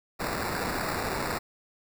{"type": "noise with sample-and-hold", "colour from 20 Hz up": "violet", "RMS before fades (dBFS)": -31, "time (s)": [0.19, 1.39], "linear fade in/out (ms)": 20, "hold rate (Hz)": 3150, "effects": []}